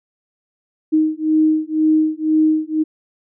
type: beating tone pair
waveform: sine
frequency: 311.1 / 313.1 Hz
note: D#4 / D#4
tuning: 0 / +11 cents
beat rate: 2 Hz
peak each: -16 dBFS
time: 0.92-2.84 s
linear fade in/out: 20 ms
effects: none